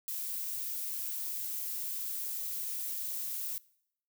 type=noise; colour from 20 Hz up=violet; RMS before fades=-37 dBFS; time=0.08-3.58 s; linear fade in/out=0 ms; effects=noise-tail reverb RT60 0.7 s tail -22 dB re dry